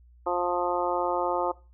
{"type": "harmonic tone", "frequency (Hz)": 176.7, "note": "F3", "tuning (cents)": 21, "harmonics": [2, 3, 4, 5, 6, 7], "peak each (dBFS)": [-31, -30, -32, -30, -34, -34], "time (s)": [0.26, 1.52], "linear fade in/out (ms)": 10, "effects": ["noise-tail reverb RT60 0.3 s tail -19 dB re dry", "added 60 Hz sine -52 dBFS peak until 1.73 s"]}